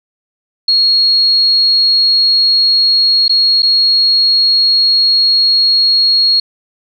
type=tone with dropouts; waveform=sine; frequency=4300 Hz; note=C8; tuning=47 cents sharp; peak=-7 dBFS; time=0.68-6.4 s; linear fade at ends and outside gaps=5 ms; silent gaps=3.281-3.294 / 3.622-3.629 s; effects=none